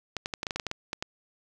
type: clicks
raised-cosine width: 0.2 ms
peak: -14 dBFS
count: 12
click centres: 0.167 / 0.259 / 0.338 / 0.431 / 0.468 / 0.508 / 0.56 / 0.598 / 0.667 / 0.714 / 0.931 / 1.025 s
effects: none